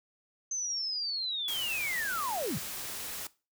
sine linear sweep, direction down, 6272 to 102.6 Hz, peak -31 dBFS, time 0.51-2.58 s, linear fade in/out 5 ms
white noise, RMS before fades -39 dBFS, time 1.48-3.27 s, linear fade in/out 2 ms
effects noise-tail reverb RT60 0.3 s tail -19 dB re dry

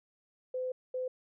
sine tone bursts at uneven times, 510 Hz, C5, 44 cents flat, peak -32 dBFS, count 2, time 0.54-0.72 / 0.94-1.08 s, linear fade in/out 5 ms, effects none

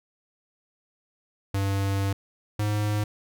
square tone pair in turn, 98.3 / 104.92 Hz, G2 / G#2, +5 / +18 cents, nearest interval minor second, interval 113 cents, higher second, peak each -24 dBFS, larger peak neither, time 1.54-2.13 / 2.59-3.04 s, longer first, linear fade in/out 5 ms, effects none

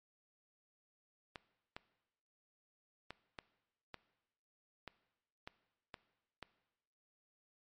clicks, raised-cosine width 0.3 ms, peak -29 dBFS, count 9, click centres 1.358 / 1.765 / 3.106 / 3.388 / 3.943 / 4.877 / 5.475 / 5.942 / 6.427 s, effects noise-tail reverb RT60 1.0 s tail -18 dB re dry + MP3 48 kbps

